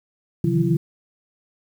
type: tone cluster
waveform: sine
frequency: 132.5 / 155 / 161.8 / 179.6 / 338 Hz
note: C3 / D#3 / E3 / F3 / E4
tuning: +22 / -6 / -32 / +49 / +43 cents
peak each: -23 dBFS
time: 0.44-0.77 s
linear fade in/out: 5 ms
effects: 8-bit